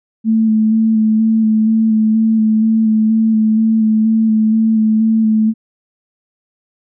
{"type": "tone with vibrato", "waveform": "sine", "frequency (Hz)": 220, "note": "A3", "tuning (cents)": 0, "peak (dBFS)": -9, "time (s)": [0.24, 5.54], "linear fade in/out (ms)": 50, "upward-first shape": "square", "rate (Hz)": 2.1, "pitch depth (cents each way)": 17, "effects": []}